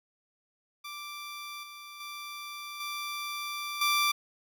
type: tone with level steps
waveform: 15% pulse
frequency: 1174.7 Hz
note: D6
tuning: in tune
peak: -33 / -38 / -33 / -28 / -18 dBFS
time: 0.84-4.12 s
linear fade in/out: 10 ms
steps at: 1.63 / 2 / 2.8 / 3.81 s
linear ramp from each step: 5 ms
effects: none